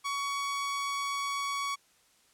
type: tone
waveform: sawtooth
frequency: 1123 Hz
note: C#6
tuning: 22 cents sharp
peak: -27 dBFS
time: 0.04-1.76 s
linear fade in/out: 20 ms
effects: white hiss -65 dBFS RMS until 2.33 s + low-pass 10000 Hz 12 dB/octave